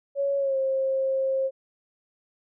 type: tone with pitch glide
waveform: sine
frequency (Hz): 558 to 533.4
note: C#5 to C5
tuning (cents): +11 to +33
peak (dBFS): -22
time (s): 0.15-1.51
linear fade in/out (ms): 50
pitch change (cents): -78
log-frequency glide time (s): 0.38-0.57
effects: none